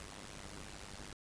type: noise with amplitude modulation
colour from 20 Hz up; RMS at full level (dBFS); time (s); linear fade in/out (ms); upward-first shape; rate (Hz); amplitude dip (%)
pink; -45; 0-1.13; 0; sine; 99.7; 100
effects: resampled to 22050 Hz